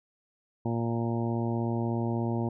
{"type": "harmonic tone with a mistuned harmonic", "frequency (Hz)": 116.54, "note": "A#2", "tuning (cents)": 0, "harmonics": [1, 2, 3, 4, 5, 6, 7, 8], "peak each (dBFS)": [-30, -31, -34, -42, -41, -42, -42, -42], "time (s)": [0.65, 2.49], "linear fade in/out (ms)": 5, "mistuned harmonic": 8, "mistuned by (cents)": -16, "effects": []}